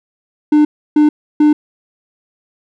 triangle tone bursts, 300 Hz, D4, 37 cents sharp, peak -4 dBFS, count 3, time 0.52-1.53 s, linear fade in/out 5 ms, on 130 ms, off 310 ms, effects none

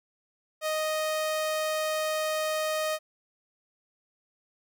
sawtooth tone, 622.3 Hz, D#5, in tune, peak -23 dBFS, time 0.61-2.99 s, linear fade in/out 50 ms, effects none

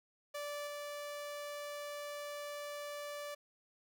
sawtooth tone with level steps, 583 Hz, D5, 13 cents flat, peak -36 / -38 dBFS, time 0.34-3.35 s, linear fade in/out 10 ms, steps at 0.67 s, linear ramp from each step 2 ms, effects none

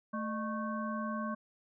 harmonic tone with a mistuned harmonic, 220 Hz, A3, in tune, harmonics 1 / 3 / 5 / 7, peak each -36 / -42 / -39 / -45 dBFS, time 0.13-1.35 s, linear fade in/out 10 ms, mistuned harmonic 3, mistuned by -140 cents, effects none

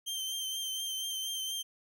sawtooth tone with vibrato, 3136 Hz, G7, in tune, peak -31 dBFS, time 0.06-1.63 s, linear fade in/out 20 ms, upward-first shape triangle, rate 4.2 Hz, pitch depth 31 cents each way, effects none

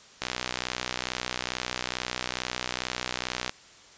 click train, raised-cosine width 0.2 ms, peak -11 dBFS, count 205, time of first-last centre 0.22-3.494 s, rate 62.3 Hz, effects white hiss -52 dBFS RMS until 3.97 s + resampled to 16000 Hz

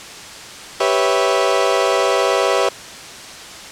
30% pulse chord, C# half-diminished seventh, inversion second, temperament equal with one note detuned, 392 / 493.9 / 554.4 / 655.1 Hz, G4 / B4 / C#5 / E5, 0 / 0 / 0 / -11 cents, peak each -17 dBFS, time 0.8-2.69 s, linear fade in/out 5 ms, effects white hiss -34 dBFS RMS until 3.71 s + low-pass 7000 Hz 12 dB/octave

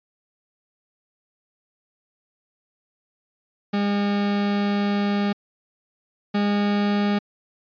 40% pulse tone pair in turn, 203 / 204.5 Hz, G#3 / G#3, -39 / -26 cents, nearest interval unison, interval 13 cents, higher second, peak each -19 / -18 dBFS, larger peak second, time 3.73-5.33 / 6.34-7.19 s, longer first, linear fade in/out 10 ms, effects resampled to 11025 Hz

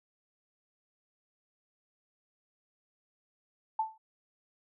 sine tone with exponential decay, 880 Hz, A5, in tune, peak -24 dBFS, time 3.79-3.98 s, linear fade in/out 5 ms, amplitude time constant 41 ms, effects none

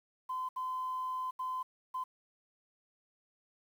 sine tone bursts at uneven times, 1025 Hz, C6, 36 cents flat, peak -33 dBFS, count 4, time 0.29-0.49 / 0.56-1.31 / 1.39-1.63 / 1.94-2.04 s, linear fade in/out 10 ms, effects tanh soft clip ceiling -30 dBFS + 10-bit

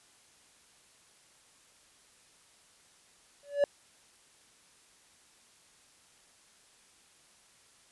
triangle tone with exponential growth, 572 Hz, D5, 46 cents flat, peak -17 dBFS, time 3.43-3.64 s, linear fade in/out 1 ms, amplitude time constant 45 ms, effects white hiss -62 dBFS RMS until 7.91 s + resampled to 24000 Hz

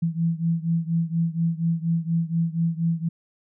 sine beating tone pair, 164.81 / 169.01 Hz, E3 / E3, 0 / +44 cents, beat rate 4.2 Hz, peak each -23 / -25 dBFS, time 0.02-3.09 s, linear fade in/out 10 ms, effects none

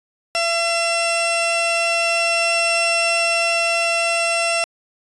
sawtooth tone pair together, 675.8 / 2703 Hz, E5 / E7, +43 / +43 cents, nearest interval 2 octaves, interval 2400 cents, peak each -16 dBFS, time 0.35-4.64 s, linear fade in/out 0 ms, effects resampled to 22050 Hz

